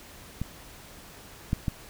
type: clicks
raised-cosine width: 5 ms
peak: -17 / -12 / -14 dBFS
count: 3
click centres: 0.416 / 1.531 / 1.682 s
effects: pink hiss -48 dBFS RMS until 1.89 s